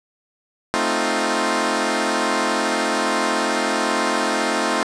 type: chord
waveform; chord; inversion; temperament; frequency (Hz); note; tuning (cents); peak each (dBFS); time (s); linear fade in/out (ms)
10% pulse; F dominant seventh; first; equal; 220 / 261.6 / 311.1 / 349.2; A3 / C4 / Eb4 / F4; 0 / 0 / 0 / 0; -16; 0.74-4.83; 0
effects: resampled to 22050 Hz + 7-bit